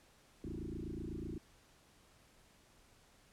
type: tone with frequency modulation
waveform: sine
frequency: 196 Hz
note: G3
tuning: in tune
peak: -40 dBFS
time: 0.44-1.38 s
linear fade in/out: 2 ms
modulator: 28 Hz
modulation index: 6
effects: pink hiss -66 dBFS RMS until 3.32 s + low-pass 11000 Hz 12 dB/octave